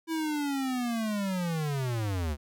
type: linear sweep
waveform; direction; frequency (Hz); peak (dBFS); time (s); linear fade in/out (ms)
square; down; 329.6 to 69.3; -29; 0.07-2.37; 50
effects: none